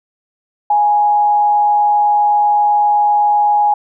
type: tone with frequency modulation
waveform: sine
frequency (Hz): 830.6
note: G#5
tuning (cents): 0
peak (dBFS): -9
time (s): 0.7-3.74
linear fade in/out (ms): 5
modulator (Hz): 131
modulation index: 0.21
effects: none